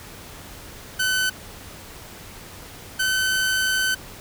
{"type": "tone pair in turn", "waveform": "sawtooth", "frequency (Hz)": [1514, 1523.7], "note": ["F#6", "G6"], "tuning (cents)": [39, -50], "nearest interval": "unison", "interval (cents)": 11, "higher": "second", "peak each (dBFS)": -16, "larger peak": "neither", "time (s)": [[0.99, 1.3], [2.99, 3.95]], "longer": "second", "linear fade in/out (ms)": 10, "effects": ["added 94 Hz sine -51 dBFS peak until 4.2 s", "pink hiss -41 dBFS RMS until 4.2 s"]}